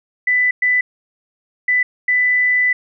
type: tone bursts at uneven times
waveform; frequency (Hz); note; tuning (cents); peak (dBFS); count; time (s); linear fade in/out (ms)
sine; 1992; B6; +14; -12; 4; 0.27-0.51 / 0.62-0.81 / 1.68-1.83 / 2.08-2.73; 5
effects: none